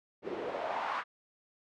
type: noise with band-pass filter sweep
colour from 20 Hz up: white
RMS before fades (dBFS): -36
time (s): 0.22-1.04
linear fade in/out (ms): 50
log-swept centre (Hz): 330 to 1200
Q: 2.9
effects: low-pass 3000 Hz 12 dB/octave